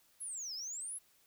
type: exponential two-way sweep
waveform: sine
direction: down then up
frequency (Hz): 11260 to 4900 to 11260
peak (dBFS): -37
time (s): 0.2-0.99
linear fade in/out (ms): 20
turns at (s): 0.54
effects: tanh soft clip ceiling -39 dBFS + white hiss -69 dBFS RMS until 1.26 s